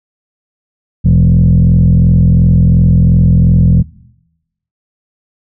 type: tone with frequency modulation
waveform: sine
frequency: 119.9 Hz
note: A#2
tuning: 49 cents sharp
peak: -3 dBFS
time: 1.04-3.83 s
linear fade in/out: 20 ms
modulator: 42.8 Hz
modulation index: 1.5
effects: noise-tail reverb RT60 0.9 s tail -21 dB re dry + tanh soft clip ceiling -1 dBFS